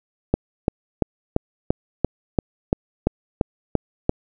click train, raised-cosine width 2 ms, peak -3 dBFS, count 12, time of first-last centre 0.34-4.094 s, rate 2.93 Hz, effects none

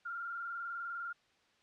sine tone with vibrato, 1390 Hz, F6, 9 cents flat, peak -38 dBFS, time 0.05-1.13 s, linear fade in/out 10 ms, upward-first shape square, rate 20 Hz, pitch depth 36 cents each way, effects white hiss -70 dBFS RMS until 1.62 s + low-pass 4000 Hz 12 dB/octave

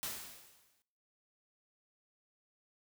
white noise with exponential decay, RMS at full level -38 dBFS, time 0.03-0.82 s, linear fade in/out 0 ms, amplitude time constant 170 ms, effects noise-tail reverb RT60 0.7 s tail -20 dB re dry

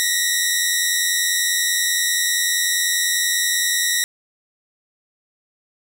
10% pulse tone pair together, 1864.7 / 1955 Hz, A#6 / B6, 0 / -18 cents, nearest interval minor second, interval 82 cents, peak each -11 dBFS, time 0-4.04 s, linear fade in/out 0 ms, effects none

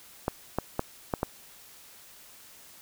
clicks, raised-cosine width 1 ms, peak -12 dBFS, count 5, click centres 0.281 / 0.586 / 0.794 / 1.138 / 1.231 s, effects white hiss -52 dBFS RMS until 2.81 s

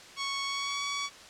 10% pulse tone with pitch glide, 1108.7 to 1130.7 Hz, C#6 to C#6, 0 to +34 cents, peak -22 dBFS, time 0.16-1.1 s, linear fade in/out 50 ms, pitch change +34 cents, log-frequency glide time 0.44-0.83 s, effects white hiss -49 dBFS RMS until 1.29 s + low-pass 6000 Hz 12 dB/octave

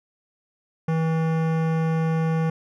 sine tone with hard clipping, 161.6 Hz, E3, 34 cents flat, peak -22 dBFS, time 0.88-2.5 s, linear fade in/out 5 ms, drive 18 dB, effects none

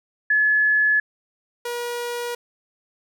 sine / sawtooth tone pair in turn, 1710 / 479.9 Hz, A6 / B4, -50 / -50 cents, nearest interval octave + minor seventh, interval 2200 cents, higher first, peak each -15 / -22 dBFS, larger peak first, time 0.3-1 / 1.65-2.35 s, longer neither, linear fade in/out 5 ms, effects none

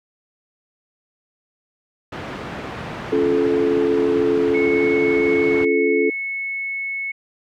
pink band-pass noise, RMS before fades -31 dBFS, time 2.12-5.65 s, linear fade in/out 5 ms, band 110 to 2200 Hz, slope 12 dB/octave
sine chord, Db augmented, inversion none, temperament just, 277.2 / 346.5 / 433.1 Hz, Db4 / F4 / A4, 0 / -14 / -27 cents, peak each -22 / -21 / -17 dBFS, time 3.12-6.1 s, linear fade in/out 5 ms
sine tone, 2200 Hz, C#7, 14 cents flat, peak -23 dBFS, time 4.54-7.12 s, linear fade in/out 10 ms
effects none

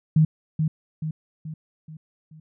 sine tone with echo, 156.6 Hz, D#3, 11 cents sharp, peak -13 dBFS, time 0.16-0.25 s, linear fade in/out 5 ms, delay 430 ms, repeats 5, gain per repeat -6 dB, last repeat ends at 2.4 s, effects none

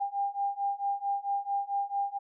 sine beating tone pair, 798 / 802.5 Hz, G5 / G5, +31 / +40 cents, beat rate 4.5 Hz, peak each -32 / -31 dBFS, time 0-2.19 s, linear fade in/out 20 ms, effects none

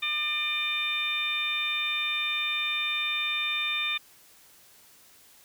harmonic tone, 600 Hz, D5, 37 cents sharp, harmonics 2 / 3 / 4 / 5 / 6, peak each -37 / -39 / -29 / -41 / -30 dBFS, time 0.02-3.98 s, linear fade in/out 10 ms, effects white hiss -56 dBFS RMS until 5.44 s

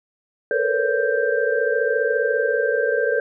sine tone cluster, 440.9 / 461.5 / 495.9 / 561 / 1573 Hz, A4 / A#4 / B4 / C#5 / G6, +4 / -17 / +7 / +21 / +6 cents, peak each -24 dBFS, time 0.51-3.2 s, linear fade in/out 2 ms, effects none

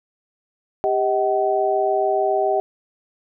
sine tone cluster, 397.4 / 632 / 759 Hz, G4 / D#5 / F#5, +24 / +27 / +44 cents, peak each -21 dBFS, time 0.84-2.6 s, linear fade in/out 0 ms, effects none

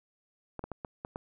clicks, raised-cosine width 1 ms, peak -23 dBFS, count 6, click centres 0.593 / 0.64 / 0.717 / 0.848 / 1.049 / 1.159 s, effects none

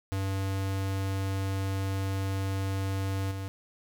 square tone with level steps, 96.8 Hz, G2, 21 cents flat, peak -29 / -34 dBFS, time 0.12-3.48 s, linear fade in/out 0 ms, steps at 3.31 s, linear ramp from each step 5 ms, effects none

